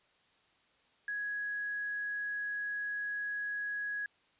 sine tone with quantisation, 1667 Hz, G#6, 6 cents sharp, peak -34 dBFS, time 1.08-4.06 s, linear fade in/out 2 ms, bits 10, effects white hiss -69 dBFS RMS until 4.39 s + resampled to 8000 Hz

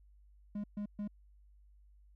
triangle tone bursts, 206.2 Hz, G#3, 12 cents flat, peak -34 dBFS, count 3, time 0.55-1.077 s, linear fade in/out 5 ms, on 89 ms, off 130 ms, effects added 50 Hz sine -59 dBFS peak until 2.15 s

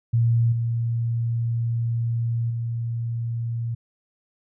sine tone with level steps, 116.54 Hz, A#2, in tune, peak -16 / -21 / -24 dBFS, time 0.13-3.75 s, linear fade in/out 10 ms, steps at 0.52 / 2.5 s, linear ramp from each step 5 ms, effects none

